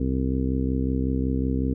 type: harmonic tone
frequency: 65.41 Hz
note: C2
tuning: in tune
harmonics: 1 / 2 / 3 / 4 / 5 / 6 / 7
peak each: -26 / -29 / -31 / -26 / -36 / -36 / -35 dBFS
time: 0-1.74 s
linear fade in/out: 5 ms
effects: none